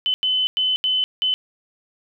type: tone bursts at uneven times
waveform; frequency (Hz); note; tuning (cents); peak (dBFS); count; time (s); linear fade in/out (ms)
sine; 3030; F#7; +40; -17; 5; 0.06-0.14 / 0.23-0.47 / 0.57-0.76 / 0.84-1.04 / 1.22-1.34; 0
effects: none